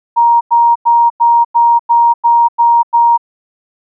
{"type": "tone bursts", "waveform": "sine", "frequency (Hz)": 939, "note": "A#5", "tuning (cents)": 12, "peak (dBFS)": -5, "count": 9, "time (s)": [0.16, 3.178], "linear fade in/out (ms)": 20, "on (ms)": 250, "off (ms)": 96, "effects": []}